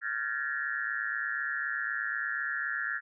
sine tone cluster, 1387 / 1496 / 1611 / 1719 / 1863 Hz, F6 / F#6 / G6 / A6 / A#6, -12 / +19 / +47 / -41 / -2 cents, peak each -37 / -40 / -38 / -34 / -38 dBFS, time 0.01-3.01 s, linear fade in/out 50 ms, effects none

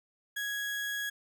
35% pulse tone, 1662 Hz, G#6, 1 cent sharp, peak -31 dBFS, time 0.36-1.1 s, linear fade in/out 10 ms, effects none

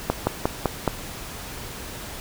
slowing click train, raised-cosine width 1 ms, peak -5 dBFS, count 5, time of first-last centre 0.1-0.877 s, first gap 170 ms, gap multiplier 1.09, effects pink hiss -36 dBFS RMS until 2.2 s

